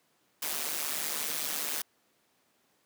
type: noise with amplitude modulation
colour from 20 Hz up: white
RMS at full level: -30 dBFS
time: 0.42-1.82 s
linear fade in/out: 5 ms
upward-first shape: sine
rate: 150 Hz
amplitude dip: 80%
effects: pink hiss -70 dBFS RMS until 2.85 s + high-pass 200 Hz 12 dB/octave